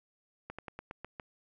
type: slowing click train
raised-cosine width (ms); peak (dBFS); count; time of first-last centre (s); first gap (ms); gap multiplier
0.5; -26; 7; 0.5-1.198; 86; 1.12
effects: none